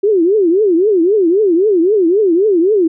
sine tone with vibrato, 377.7 Hz, F#4, 36 cents sharp, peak -8 dBFS, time 0.03-2.88 s, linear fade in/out 10 ms, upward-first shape triangle, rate 3.8 Hz, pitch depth 300 cents each way, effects none

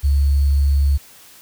sine tone with sample-and-hold, 70.3 Hz, C#2, 25 cents sharp, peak -12 dBFS, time 0.03-0.98 s, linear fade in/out 20 ms, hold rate 4410 Hz, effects white hiss -45 dBFS RMS until 1.41 s

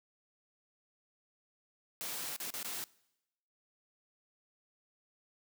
white noise with dropouts, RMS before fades -40 dBFS, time 2.01-2.84 s, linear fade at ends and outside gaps 0 ms, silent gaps 2.363-2.401 / 2.504-2.539 / 2.629-2.646 s, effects noise-tail reverb RT60 0.9 s tail -23 dB re dry + high-pass 150 Hz 12 dB/octave

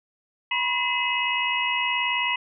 sine tone cluster, 975 / 1054 / 2036 / 2578 / 2896 Hz, B5 / C6 / C7 / E7 / F#7, -23 / +12 / -48 / -39 / -38 cents, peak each -28 / -34 / -27 / -28 / -28 dBFS, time 0.51-2.36 s, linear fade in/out 5 ms, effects none

